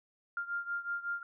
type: beating tone pair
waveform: sine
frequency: 1396.9 / 1402.3 Hz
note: F6 / F6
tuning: 0 / +7 cents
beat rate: 5.4 Hz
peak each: -36 / -39 dBFS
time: 0.37-1.23 s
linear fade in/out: 2 ms
effects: none